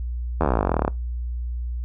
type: slowing click train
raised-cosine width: 1 ms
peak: -6 dBFS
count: 25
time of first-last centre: 0.41-0.879 s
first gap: 12 ms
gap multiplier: 1.04
effects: noise-tail reverb RT60 0.2 s tail -23 dB re dry + added 60 Hz sine -25 dBFS peak until 1.84 s